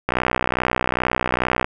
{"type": "click train", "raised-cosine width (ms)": 0.5, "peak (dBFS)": -3, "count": 98, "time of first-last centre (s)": [0.09, 1.644], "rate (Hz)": 62.4, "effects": []}